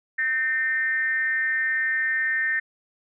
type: tone with frequency modulation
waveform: sine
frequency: 1818 Hz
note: A#6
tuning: 44 cents flat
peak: -21 dBFS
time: 0.18-2.6 s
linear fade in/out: 10 ms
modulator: 268 Hz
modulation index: 0.57
effects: none